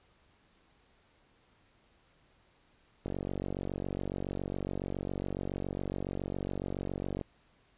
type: click train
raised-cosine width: 2 ms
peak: -22 dBFS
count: 197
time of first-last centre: 3.06-7.213 s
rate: 47.2 Hz
effects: pink hiss -67 dBFS RMS until 7.77 s + resampled to 8000 Hz